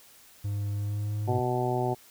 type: tone with pitch glide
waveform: triangle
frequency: 102 to 105.48 Hz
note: G#2 to G#2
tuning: -31 to +27 cents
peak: -26 dBFS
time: 0.44-1.4 s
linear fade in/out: 10 ms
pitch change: +58 cents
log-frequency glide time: 0.75-1.2 s
type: harmonic tone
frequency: 124.3 Hz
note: B2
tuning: 12 cents sharp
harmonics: 1 / 2 / 3 / 4 / 5 / 6 / 7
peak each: -30 / -36 / -30 / -40 / -35 / -32 / -35 dBFS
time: 1.27-1.95 s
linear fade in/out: 20 ms
effects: white hiss -55 dBFS RMS until 2.1 s